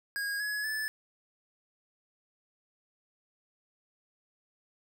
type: tone with pitch steps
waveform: square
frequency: 1637 / 1687.9 / 1740.4 Hz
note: G#6 / G#6 / A6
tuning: -25 / +28 / -19 cents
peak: -32 dBFS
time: 0.16-0.88 s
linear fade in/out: 0 ms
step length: 240 ms
effects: none